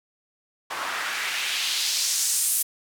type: noise with band-pass filter sweep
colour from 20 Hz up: white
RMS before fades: -26 dBFS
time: 0.7-2.63 s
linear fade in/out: 10 ms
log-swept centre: 1000 to 11000 Hz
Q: 1.5
effects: none